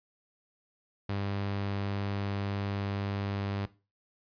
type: tone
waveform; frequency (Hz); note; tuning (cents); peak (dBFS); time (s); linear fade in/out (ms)
sawtooth; 99.8; G2; +32; -27; 1.09-3.66; 5
effects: noise-tail reverb RT60 0.3 s tail -17 dB re dry + resampled to 11025 Hz